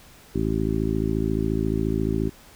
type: harmonic tone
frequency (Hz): 54.3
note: A1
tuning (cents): -22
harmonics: 1 / 2 / 3 / 4 / 5 / 6 / 7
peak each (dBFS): -29 / -29 / -29 / -29 / -29 / -29 / -29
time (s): 0.34-2.3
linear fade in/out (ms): 20
effects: pink hiss -50 dBFS RMS until 2.55 s